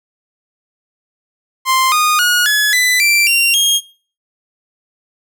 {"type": "tone with pitch steps", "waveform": "sawtooth", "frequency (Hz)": [1046.5, 1230.2, 1446.2, 1700, 1998.5, 2349, 2762, 3247], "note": ["C6", "D#6", "F#6", "G#6", "B6", "D7", "F7", "G#7"], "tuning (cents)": [0, -20, -40, 40, 20, 0, -20, -40], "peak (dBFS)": -7, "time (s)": [1.65, 3.81], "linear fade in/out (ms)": 50, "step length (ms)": 270, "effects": ["noise-tail reverb RT60 0.4 s tail -20 dB re dry"]}